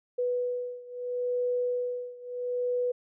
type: beating tone pair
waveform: sine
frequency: 492.5 / 493.25 Hz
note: B4 / B4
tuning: -5 / -2 cents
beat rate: 0.75 Hz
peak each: -30 / -32 dBFS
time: 0.18-2.92 s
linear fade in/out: 10 ms
effects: none